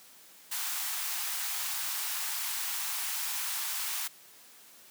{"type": "high-pass noise", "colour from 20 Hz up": "white", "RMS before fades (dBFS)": -34, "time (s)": [0.51, 4.08], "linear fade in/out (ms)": 10, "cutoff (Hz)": 760, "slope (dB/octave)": 48, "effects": ["white hiss -55 dBFS RMS until 4.9 s", "high-pass 150 Hz 12 dB/octave"]}